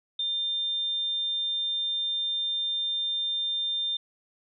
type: tone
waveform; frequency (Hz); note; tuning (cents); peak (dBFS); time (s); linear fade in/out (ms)
sine; 3600; A7; +39; -26; 0.19-3.97; 5
effects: none